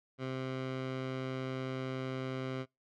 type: tone with low-pass filter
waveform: 15% pulse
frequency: 130.81 Hz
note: C3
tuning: in tune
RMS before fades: -38 dBFS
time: 0.18-2.66 s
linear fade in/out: 50 ms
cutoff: 3400 Hz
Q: 0.85
effects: noise-tail reverb RT60 0.2 s tail -25 dB re dry